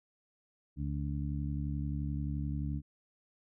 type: harmonic tone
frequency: 71.5 Hz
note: D2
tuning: 46 cents flat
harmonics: 1 / 2 / 3 / 4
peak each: -36 / -36 / -42 / -42 dBFS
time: 0.76-2.82 s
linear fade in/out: 50 ms
effects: none